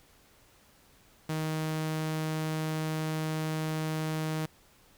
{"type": "tone", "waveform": "sawtooth", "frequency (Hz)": 157, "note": "D#3", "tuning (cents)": 16, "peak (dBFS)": -26, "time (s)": [1.29, 4.46], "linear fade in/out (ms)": 5, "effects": ["pink hiss -61 dBFS RMS until 4.97 s"]}